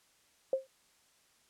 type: tone with exponential decay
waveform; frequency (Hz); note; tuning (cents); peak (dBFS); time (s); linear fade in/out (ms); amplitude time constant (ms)
sine; 530; C5; +22; -23; 0.53-0.67; 2; 29
effects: white hiss -68 dBFS RMS until 1.49 s + low-pass 10000 Hz 12 dB/octave